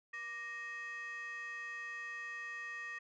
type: tone with frequency modulation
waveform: sine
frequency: 1864.7 Hz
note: A#6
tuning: in tune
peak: -39 dBFS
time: 0.13-2.99 s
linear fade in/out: 10 ms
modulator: 690 Hz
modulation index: 0.68
effects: tanh soft clip ceiling -40 dBFS